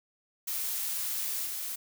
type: noise with level steps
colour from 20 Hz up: blue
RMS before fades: -33 / -36 dBFS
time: 0.47-1.76 s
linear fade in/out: 10 ms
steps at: 1.45 s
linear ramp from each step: 20 ms
effects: none